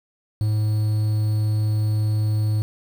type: tone with quantisation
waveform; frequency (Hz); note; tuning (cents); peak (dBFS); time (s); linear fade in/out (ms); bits
triangle; 107.1; A2; -46; -16; 0.41-2.62; 0; 7
effects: none